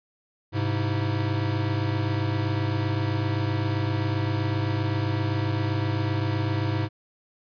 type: tone cluster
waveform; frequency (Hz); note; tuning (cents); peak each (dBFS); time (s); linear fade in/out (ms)
square; 102.8 / 130.5 / 325.9; G#2 / C3 / E4; -17 / -4 / -20; -26 / -30 / -33; 0.52-6.89; 50
effects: resampled to 11025 Hz